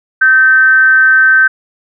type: tone with frequency modulation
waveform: sine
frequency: 1547 Hz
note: G6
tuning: 23 cents flat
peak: -4 dBFS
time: 0.21-1.48 s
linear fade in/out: 10 ms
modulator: 262 Hz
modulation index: 0.32
effects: none